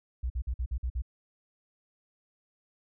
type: tone bursts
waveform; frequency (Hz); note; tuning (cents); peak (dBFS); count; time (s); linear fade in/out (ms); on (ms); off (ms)
sine; 61.74; B1; 0; -28; 7; 0.23-1.021; 10; 71; 49
effects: none